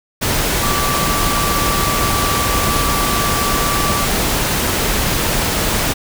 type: tone in noise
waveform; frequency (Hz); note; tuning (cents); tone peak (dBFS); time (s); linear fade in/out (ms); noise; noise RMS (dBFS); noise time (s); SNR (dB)
sine; 1160; D6; -22; -20; 0.62-4.06; 20; pink; -17; 0.21-5.94; -6
effects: none